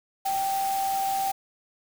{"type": "tone in noise", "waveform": "sine", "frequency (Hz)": 780, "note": "G5", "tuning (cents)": -9, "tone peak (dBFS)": -24, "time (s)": [0.25, 1.32], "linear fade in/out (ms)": 10, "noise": "white", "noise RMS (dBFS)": -36, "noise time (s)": [0.25, 1.32], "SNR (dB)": 9, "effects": []}